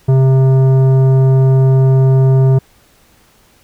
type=tone with tanh clipping; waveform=sine; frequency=132.5 Hz; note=C3; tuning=22 cents sharp; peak=-8 dBFS; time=0.08-2.59 s; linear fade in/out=10 ms; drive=12 dB; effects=pink hiss -50 dBFS RMS until 3.63 s